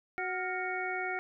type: harmonic tone with a mistuned harmonic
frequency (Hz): 370.2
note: F#4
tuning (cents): +1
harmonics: 1 / 2 / 4 / 5 / 6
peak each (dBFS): -39 / -37 / -38 / -41 / -38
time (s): 0.18-1.19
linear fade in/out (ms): 0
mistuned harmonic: 4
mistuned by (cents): -83
effects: none